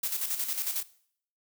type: noise with tremolo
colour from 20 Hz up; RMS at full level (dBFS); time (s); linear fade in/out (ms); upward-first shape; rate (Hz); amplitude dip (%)
blue; -30; 0.03-0.83; 5; square; 11; 55
effects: noise-tail reverb RT60 0.6 s tail -19 dB re dry